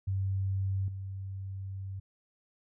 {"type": "tone with level steps", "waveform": "sine", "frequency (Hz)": 96.5, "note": "G2", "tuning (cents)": -27, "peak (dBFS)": [-28, -36], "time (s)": [0.07, 2], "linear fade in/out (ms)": 10, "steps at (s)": 0.88, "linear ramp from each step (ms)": 2, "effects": []}